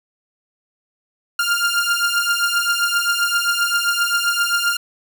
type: beating tone pair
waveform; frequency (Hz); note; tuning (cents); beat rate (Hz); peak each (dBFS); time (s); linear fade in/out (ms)
sawtooth; 1396.9 / 1404.5; F6 / F6; 0 / +9; 7.6; -16; 1.39-4.77; 5
effects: none